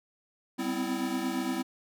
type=chord; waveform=square; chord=C major seventh; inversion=second; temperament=equal with one note detuned; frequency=196 / 252.9 / 261.6 / 329.6 Hz; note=G3 / B3 / C4 / E4; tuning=0 / +41 / 0 / 0 cents; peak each=-39 / -34 / -36 / -35 dBFS; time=0.58-1.63 s; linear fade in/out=20 ms; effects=none